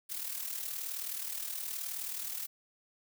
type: noise with amplitude modulation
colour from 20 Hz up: blue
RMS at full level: -36 dBFS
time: 0.09-2.47 s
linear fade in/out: 20 ms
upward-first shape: sine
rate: 39 Hz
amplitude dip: 60%
effects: none